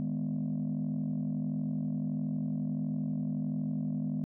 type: chord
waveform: sine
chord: G# minor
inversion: second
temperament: just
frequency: 155.74 / 207.7 / 249.2 Hz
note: D#3 / G#3 / B3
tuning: +2 / 0 / +16 cents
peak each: -33 dBFS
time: 0-4.24 s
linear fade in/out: 0 ms
effects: tanh soft clip ceiling -26 dBFS